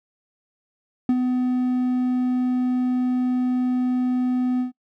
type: tone with ADSR envelope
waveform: triangle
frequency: 251.3 Hz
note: B3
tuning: 30 cents sharp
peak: -12 dBFS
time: 1.09-4.72 s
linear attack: 3 ms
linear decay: 50 ms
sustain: -5 dB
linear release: 120 ms
effects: noise-tail reverb RT60 0.1 s tail -22 dB re dry